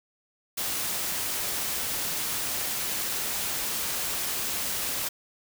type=noise; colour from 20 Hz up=white; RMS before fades=-30 dBFS; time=0.57-5.09 s; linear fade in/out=10 ms; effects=none